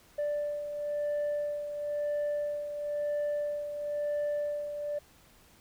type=beating tone pair; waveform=sine; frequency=587.3 / 588.29 Hz; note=D5 / D5; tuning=0 / +3 cents; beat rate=0.99 Hz; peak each=-29 / -36 dBFS; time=0.18-4.99 s; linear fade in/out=10 ms; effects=tanh soft clip ceiling -27 dBFS + pink hiss -60 dBFS RMS until 5.6 s